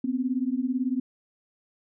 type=beating tone pair; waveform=sine; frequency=246.9 / 264.9 Hz; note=B3 / C4; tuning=0 / +22 cents; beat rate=18 Hz; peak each=-27 dBFS; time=0.04-1 s; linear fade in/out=5 ms; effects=none